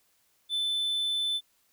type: tone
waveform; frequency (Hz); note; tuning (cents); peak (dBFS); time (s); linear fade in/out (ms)
triangle; 3520; A7; 0; -25; 0.49-1.41; 50
effects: white hiss -69 dBFS RMS until 1.72 s